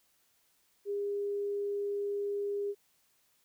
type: tone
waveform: sine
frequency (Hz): 405.3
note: G#4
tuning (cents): -42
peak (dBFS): -31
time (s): 0.85-2.75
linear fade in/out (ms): 50
effects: white hiss -71 dBFS RMS until 3.44 s